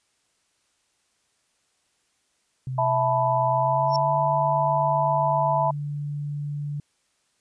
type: tone with pitch glide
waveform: sine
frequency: 129.8 to 145.7 Hz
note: C3 to D3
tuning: -13 to -13 cents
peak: -27 dBFS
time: 2.67-6.8 s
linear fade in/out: 2 ms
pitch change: +200 cents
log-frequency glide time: 3.46-4.12 s
type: chord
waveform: sine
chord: E suspended fourth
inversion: none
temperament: equal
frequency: 659.3 / 880 / 987.8 Hz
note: E5 / A5 / B5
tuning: 0 / 0 / 0 cents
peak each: -24 dBFS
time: 2.78-5.71 s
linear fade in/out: 5 ms
type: tone with exponential growth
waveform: sine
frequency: 5440 Hz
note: F8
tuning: 46 cents flat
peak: -24 dBFS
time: 3.88-3.96 s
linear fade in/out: 1 ms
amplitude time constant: 16 ms
effects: white hiss -69 dBFS RMS until 7.4 s + resampled to 22050 Hz